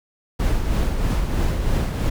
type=noise with tremolo; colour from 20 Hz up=brown; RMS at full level=-18 dBFS; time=0.39-2.1 s; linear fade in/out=10 ms; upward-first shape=triangle; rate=3.1 Hz; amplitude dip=50%; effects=none